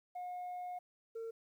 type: tone pair in turn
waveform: sine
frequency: 720 / 454.5 Hz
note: F#5 / A#4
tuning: -47 / -44 cents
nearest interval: minor sixth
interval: 797 cents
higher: first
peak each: -38 / -38 dBFS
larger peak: neither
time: 0.15-0.79 / 1.15-1.31 s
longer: first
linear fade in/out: 10 ms
effects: tanh soft clip ceiling -39 dBFS + 12-bit